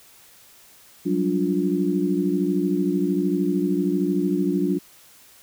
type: tone cluster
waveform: sine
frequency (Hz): 183.1 / 196.2 / 291.9 / 353.2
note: F#3 / G3 / D4 / F4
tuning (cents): -18 / +2 / -10 / +20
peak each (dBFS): -25 / -27 / -23 / -25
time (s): 1.05-4.79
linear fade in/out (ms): 20
effects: white hiss -51 dBFS RMS until 5.42 s